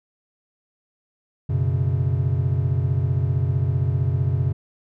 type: chord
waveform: triangle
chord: F# suspended fourth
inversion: none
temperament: just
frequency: 92.5 / 123.33 / 138.75 Hz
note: F#2 / B2 / C#3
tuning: 0 / -2 / +2 cents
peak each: -21 dBFS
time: 1.49-4.53 s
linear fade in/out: 10 ms
effects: none